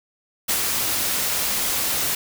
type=noise with ADSR envelope; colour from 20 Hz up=white; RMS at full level=-20 dBFS; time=0.48-2.15 s; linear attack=18 ms; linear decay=66 ms; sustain=-3 dB; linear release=5 ms; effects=none